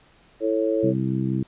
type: chord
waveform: sine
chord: A major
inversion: second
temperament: just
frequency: 330 / 440 / 550 Hz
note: E4 / A4 / C#5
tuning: +2 / 0 / -14 cents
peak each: -24 / -24 / -24 dBFS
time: 0.4-0.94 s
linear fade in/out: 50 ms
type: harmonic tone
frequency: 65.41 Hz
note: C2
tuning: in tune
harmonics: 2 / 3 / 4 / 5 / 6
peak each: -25 / -26 / -31 / -28 / -41 dBFS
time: 0.83-1.43 s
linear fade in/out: 5 ms
effects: pink hiss -56 dBFS RMS until 1.47 s + resampled to 8000 Hz